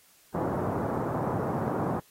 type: band-pass noise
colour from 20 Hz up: pink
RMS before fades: -30 dBFS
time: 0.34-2 s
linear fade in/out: 10 ms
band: 110 to 1100 Hz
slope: 24 dB/octave
effects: white hiss -60 dBFS RMS until 2.1 s + AAC 48 kbps